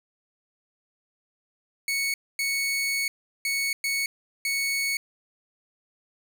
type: tone bursts at uneven times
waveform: sawtooth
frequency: 2217 Hz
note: C#7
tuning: in tune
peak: -21 dBFS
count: 5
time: 1.88-2.14 / 2.39-3.08 / 3.45-3.73 / 3.84-4.06 / 4.45-4.97 s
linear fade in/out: 2 ms
effects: none